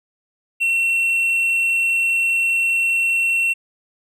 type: tone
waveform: triangle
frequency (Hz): 2715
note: F7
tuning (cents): -50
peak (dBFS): -14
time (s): 0.6-3.54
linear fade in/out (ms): 20
effects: none